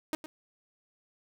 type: tone with echo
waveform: sawtooth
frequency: 311.1 Hz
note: D#4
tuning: in tune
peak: -25 dBFS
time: 0.13-0.15 s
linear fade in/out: 0 ms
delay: 110 ms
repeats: 1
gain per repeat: -12 dB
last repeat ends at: 0.26 s
effects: none